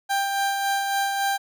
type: tone with tremolo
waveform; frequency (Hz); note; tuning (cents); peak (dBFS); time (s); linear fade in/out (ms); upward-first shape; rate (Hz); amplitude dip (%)
30% pulse; 791; G5; +15; -18; 0.09-1.38; 20; sine; 3.6; 35
effects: none